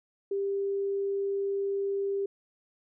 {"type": "tone", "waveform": "sine", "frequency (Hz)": 396.2, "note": "G4", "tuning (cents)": 18, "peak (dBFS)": -27, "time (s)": [0.31, 2.26], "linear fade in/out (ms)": 5, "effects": []}